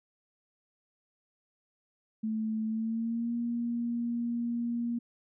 sine tone with pitch glide, 219.2 to 236.3 Hz, A3 to A#3, -6 to +24 cents, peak -29 dBFS, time 2.23-4.99 s, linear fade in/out 10 ms, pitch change +130 cents, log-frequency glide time 2.66-3.34 s, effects none

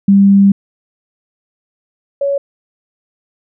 sine tone pair in turn, 198 / 560 Hz, G3 / C#5, +18 / +18 cents, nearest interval octave + tritone, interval 1800 cents, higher second, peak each -4 / -12 dBFS, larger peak first, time 0.08-0.52 / 2.21-2.38 s, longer first, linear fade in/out 5 ms, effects none

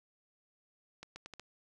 accelerating click train, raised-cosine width 0.2 ms, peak -29 dBFS, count 5, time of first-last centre 1.03-1.397 s, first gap 130 ms, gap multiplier 0.77, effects none

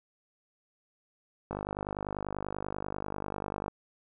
click train, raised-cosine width 1 ms, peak -20 dBFS, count 110, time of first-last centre 1.51-3.681 s, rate 50.2 Hz, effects none

